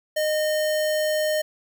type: tone with sample-and-hold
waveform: sine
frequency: 615 Hz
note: D#5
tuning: 20 cents flat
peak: -20 dBFS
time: 0.16-1.42 s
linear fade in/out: 10 ms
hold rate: 2450 Hz
effects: none